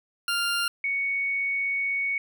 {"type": "tone pair in turn", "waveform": ["20% pulse", "sine"], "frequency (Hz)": [1396.9, 2226], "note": ["F6", "C#7"], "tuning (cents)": [0, 7], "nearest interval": "minor sixth", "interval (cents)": 807, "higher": "second", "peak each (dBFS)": [-19, -24], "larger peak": "first", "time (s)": [[0.28, 0.68], [0.84, 2.18]], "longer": "second", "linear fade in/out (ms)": 2, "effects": []}